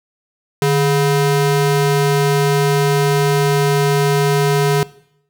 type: ring-modulated tone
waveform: square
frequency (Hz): 282.9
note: C#4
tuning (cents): +35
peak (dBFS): -10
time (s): 0.62-4.83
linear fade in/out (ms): 0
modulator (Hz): 133
effects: noise-tail reverb RT60 0.7 s tail -20 dB re dry